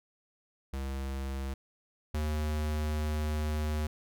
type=tone pair in turn; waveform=square; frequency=67.5 / 76.16 Hz; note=C#2 / D#2; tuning=-45 / -36 cents; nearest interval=major second; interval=209 cents; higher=second; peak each=-34 / -30 dBFS; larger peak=second; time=0.73-1.54 / 2.14-3.87 s; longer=second; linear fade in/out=5 ms; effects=none

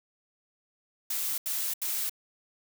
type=noise bursts; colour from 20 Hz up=blue; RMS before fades=-31 dBFS; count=3; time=1.1-2.096 s; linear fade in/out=5 ms; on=280 ms; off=78 ms; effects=none

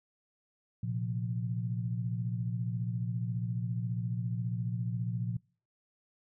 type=chord; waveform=sine; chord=Bb suspended second; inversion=none; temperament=just; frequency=116.54 / 131.11 / 174.81 Hz; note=Bb2 / C3 / F3; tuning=0 / +4 / +2 cents; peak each=-33 / -39 / -37 dBFS; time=0.83-5.37 s; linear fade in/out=5 ms; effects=noise-tail reverb RT60 0.4 s tail -25 dB re dry

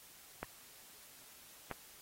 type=clicks; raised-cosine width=0.5 ms; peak=-25 dBFS; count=2; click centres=0.43 / 1.713 s; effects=white hiss -58 dBFS RMS until 2.01 s + AAC 48 kbps

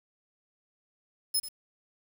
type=tone with echo; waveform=10% pulse; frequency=5170 Hz; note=E8; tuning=34 cents flat; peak=-19 dBFS; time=1.34-1.4 s; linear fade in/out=10 ms; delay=89 ms; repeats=1; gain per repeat=-13 dB; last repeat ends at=1.489 s; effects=8-bit

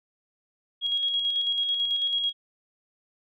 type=tone with tremolo; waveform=sine; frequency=3299 Hz; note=G#7; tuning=12 cents flat; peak=-22 dBFS; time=0.81-2.33 s; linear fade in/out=50 ms; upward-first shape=square; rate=9.1 Hz; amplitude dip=35%; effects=none

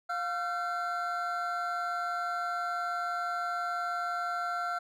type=tone cluster; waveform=triangle; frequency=705 / 1363 / 1522 Hz; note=F5 / F6 / F#6; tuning=+16 / -43 / +48 cents; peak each=-33 / -31 / -39 dBFS; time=0.09-4.79 s; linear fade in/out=10 ms; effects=none

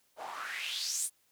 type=noise with band-pass filter sweep; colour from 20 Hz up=white; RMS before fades=-37 dBFS; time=0.16-1.1 s; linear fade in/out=50 ms; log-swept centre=620 to 10000 Hz; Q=4.3; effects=white hiss -71 dBFS RMS until 1.31 s

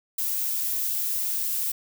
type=noise; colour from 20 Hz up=violet; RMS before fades=-27 dBFS; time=0.18-1.72 s; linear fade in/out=5 ms; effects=none

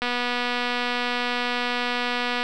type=click train; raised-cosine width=0.3 ms; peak=-10 dBFS; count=589; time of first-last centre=0.02-2.43 s; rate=244 Hz; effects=none

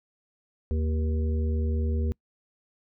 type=harmonic tone with a mistuned harmonic; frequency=77.78 Hz; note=D#2; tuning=in tune; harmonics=1 / 3 / 5 / 6; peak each=-24 / -34 / -38 / -40 dBFS; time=0.71-2.12 s; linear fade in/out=0 ms; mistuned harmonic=6; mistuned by=+45 cents; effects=noise-tail reverb RT60 0.1 s tail -26 dB re dry

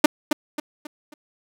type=tone with echo; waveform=sawtooth; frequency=300.2 Hz; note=D4; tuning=38 cents sharp; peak=-5 dBFS; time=0.04-0.06 s; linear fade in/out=5 ms; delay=270 ms; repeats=4; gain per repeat=-8 dB; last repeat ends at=1.14 s; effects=none

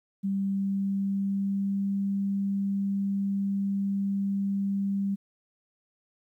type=tone with pitch glide; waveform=sine; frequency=196 to 197.71 Hz; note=G3 to G3; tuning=0 to +15 cents; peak=-25 dBFS; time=0.23-5.16 s; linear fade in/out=20 ms; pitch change=+15 cents; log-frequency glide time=0.54-1.9 s; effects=11-bit

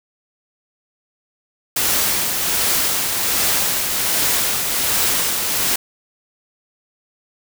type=noise with tremolo; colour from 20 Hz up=white; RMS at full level=-17 dBFS; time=1.76-5.76 s; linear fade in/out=5 ms; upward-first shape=triangle; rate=1.3 Hz; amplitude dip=40%; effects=none

